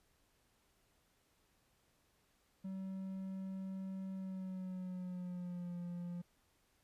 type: tone with pitch glide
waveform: triangle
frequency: 190.7 to 174.87 Hz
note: G3 to F3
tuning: -47 to +3 cents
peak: -39 dBFS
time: 2.64-6.22 s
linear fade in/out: 10 ms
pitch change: -150 cents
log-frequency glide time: 4.13-5.77 s
effects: pink hiss -75 dBFS RMS until 6.83 s + resampled to 32000 Hz